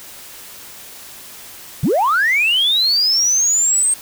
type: linear sweep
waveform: sine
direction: up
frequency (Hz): 103.83 to 8520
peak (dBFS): -11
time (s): 1.83-3.94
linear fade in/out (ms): 5
effects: tanh soft clip ceiling -9 dBFS + white hiss -37 dBFS RMS until 4.01 s